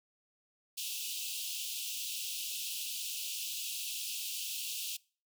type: high-pass noise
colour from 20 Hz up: pink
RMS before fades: -39 dBFS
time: 0.77-4.97 s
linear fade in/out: 10 ms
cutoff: 2600 Hz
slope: 96 dB/octave
effects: noise-tail reverb RT60 0.4 s tail -24 dB re dry